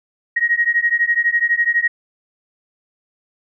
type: beating tone pair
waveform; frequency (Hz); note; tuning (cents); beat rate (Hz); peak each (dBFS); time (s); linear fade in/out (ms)
sine; 1880 / 1892; A#6 / A#6; +14 / +25; 12; -17; 0.36-1.88; 10
effects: none